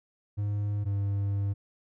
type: tone pair in turn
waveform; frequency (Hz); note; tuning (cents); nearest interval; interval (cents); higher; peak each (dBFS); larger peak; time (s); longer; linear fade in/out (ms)
triangle; 102.8 / 99.99; G#2 / G2; -17 / +35; unison; 48; first; -25 / -24; second; 0.37-0.85 / 0.85-1.54; second; 20
effects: none